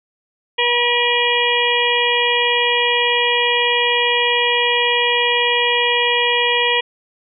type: harmonic tone with a mistuned harmonic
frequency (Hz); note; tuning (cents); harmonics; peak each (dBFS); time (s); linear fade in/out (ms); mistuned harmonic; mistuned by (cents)
481.7; B4; -43; 1 / 2 / 4 / 5 / 6 / 7; -21 / -21 / -21 / -21 / -21 / -21; 0.58-6.81; 10; 7; -43
effects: none